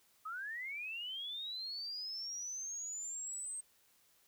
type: linear sweep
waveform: sine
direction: up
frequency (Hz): 1233 to 8380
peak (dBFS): -40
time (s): 0.25-3.61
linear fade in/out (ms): 10
effects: white hiss -70 dBFS RMS until 4.27 s